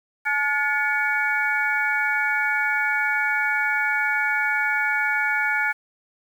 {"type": "tone cluster", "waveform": "sine", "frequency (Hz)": [855, 1437, 1730, 2243], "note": ["A5", "F6", "A6", "C#7"], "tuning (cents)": [-50, 49, -30, 20], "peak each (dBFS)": [-28, -24, -25, -25], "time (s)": [0.25, 5.73], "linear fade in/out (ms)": 20, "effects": ["8-bit"]}